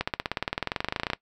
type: accelerating click train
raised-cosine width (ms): 0.3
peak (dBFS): -10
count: 25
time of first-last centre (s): 0.01-1.134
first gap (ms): 65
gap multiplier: 0.97
effects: noise-tail reverb RT60 0.1 s tail -19 dB re dry